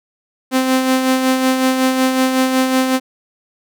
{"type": "tone with tremolo", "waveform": "sawtooth", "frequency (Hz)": 260, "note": "C4", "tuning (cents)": -11, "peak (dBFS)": -7, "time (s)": [0.51, 3], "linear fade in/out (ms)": 50, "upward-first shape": "sine", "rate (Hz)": 5.4, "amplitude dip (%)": 45, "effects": []}